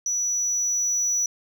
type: tone with level ramp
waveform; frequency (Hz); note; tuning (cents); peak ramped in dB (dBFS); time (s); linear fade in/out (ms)
sine; 5900; F#8; -6; -21 to -18; 0.06-1.26; 2
effects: tanh soft clip ceiling -19 dBFS